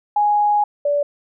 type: tone pair in turn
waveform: sine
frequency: 830.6 / 578.8 Hz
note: G#5 / D5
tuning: 0 / -25 cents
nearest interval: tritone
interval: 625 cents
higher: first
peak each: -13 / -15 dBFS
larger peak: first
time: 0.16-0.64 / 0.85-1.03 s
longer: first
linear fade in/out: 5 ms
effects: none